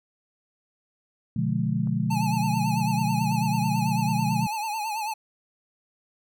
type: chord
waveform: sine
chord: B diminished seventh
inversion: none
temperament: just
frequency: 123.47 / 148.16 / 177.8 / 213.4 Hz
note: B2 / D3 / F3 / Ab3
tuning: 0 / +16 / +31 / +47 cents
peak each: -28 dBFS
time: 1.36-4.47 s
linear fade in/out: 5 ms
type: clicks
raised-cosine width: 1 ms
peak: -34 dBFS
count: 3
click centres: 1.873 / 2.802 / 3.318 s
type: tone with vibrato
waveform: square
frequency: 863 Hz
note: A5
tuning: 34 cents flat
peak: -28 dBFS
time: 2.1-5.14 s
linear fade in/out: 10 ms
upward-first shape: triangle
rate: 9.1 Hz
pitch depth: 98 cents each way
effects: none